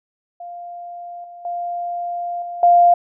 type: tone with level steps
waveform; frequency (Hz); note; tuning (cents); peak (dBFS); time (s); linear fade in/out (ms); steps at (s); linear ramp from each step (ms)
sine; 698.5; F5; 0; -30 / -35 / -22 / -26 / -8; 0.4-2.94; 5; 1.24 / 1.45 / 2.42 / 2.63; 2
effects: none